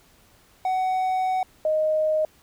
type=tone pair in turn; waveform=triangle / sine; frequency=748 / 621.4 Hz; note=F#5 / D#5; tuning=+19 / -2 cents; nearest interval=minor third; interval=321 cents; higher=first; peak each=-19 dBFS; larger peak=neither; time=0.65-1.43 / 1.65-2.25 s; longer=first; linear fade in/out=2 ms; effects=pink hiss -57 dBFS RMS until 2.42 s